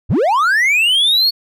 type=linear sweep; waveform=triangle; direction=up; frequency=44.33 to 4435 Hz; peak=-9 dBFS; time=0.09-1.31 s; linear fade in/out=20 ms; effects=none